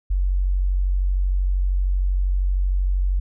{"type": "tone", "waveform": "sine", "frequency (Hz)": 46.44, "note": "F#1", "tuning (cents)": 7, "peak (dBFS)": -17, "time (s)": [0.1, 3.2], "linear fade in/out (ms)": 10, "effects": []}